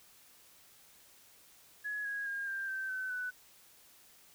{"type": "tone with pitch steps", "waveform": "sine", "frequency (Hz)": [1685, 1651.3, 1618.2, 1585.8, 1554.1, 1523, 1492.5], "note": ["G#6", "G#6", "G#6", "G6", "G6", "F#6", "F#6"], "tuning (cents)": [25, -10, -45, 20, -15, 50, 15], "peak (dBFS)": -35, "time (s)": [1.84, 3.31], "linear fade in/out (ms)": 20, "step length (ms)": 210, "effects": ["white hiss -61 dBFS RMS until 4.34 s"]}